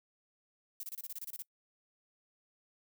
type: noise bursts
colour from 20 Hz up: violet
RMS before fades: -42 dBFS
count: 11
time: 0.8-1.422 s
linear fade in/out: 2 ms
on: 32 ms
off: 27 ms
effects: noise-tail reverb RT60 0.1 s tail -24 dB re dry